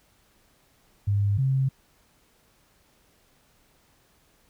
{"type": "tone pair in turn", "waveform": "sine", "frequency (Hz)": [101.1, 133.66], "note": ["G#2", "C3"], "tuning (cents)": [-46, 37], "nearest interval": "perfect fourth", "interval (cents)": 483, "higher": "second", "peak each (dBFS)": [-20, -20], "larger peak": "neither", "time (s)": [[1.07, 1.38], [1.38, 1.69]], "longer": "neither", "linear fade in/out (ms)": 10, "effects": ["pink hiss -63 dBFS RMS until 4.49 s"]}